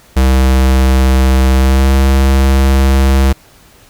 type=tone with pitch glide; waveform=square; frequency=65.41 to 66.98 Hz; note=C2 to C2; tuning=0 to +41 cents; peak=-7 dBFS; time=0.16-3.33 s; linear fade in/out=10 ms; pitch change=+41 cents; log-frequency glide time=1.54-1.91 s; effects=pink hiss -44 dBFS RMS until 3.89 s